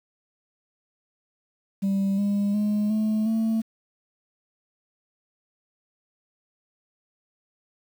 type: tone with pitch steps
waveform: sine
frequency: 196 / 202.4 / 209.1 / 216 / 223.1 Hz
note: G3 / G#3 / G#3 / A3 / A3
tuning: 0 / -44 / +12 / -32 / +24 cents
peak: -18 dBFS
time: 1.82-3.62 s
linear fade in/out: 20 ms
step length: 360 ms
effects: tanh soft clip ceiling -20 dBFS + 8-bit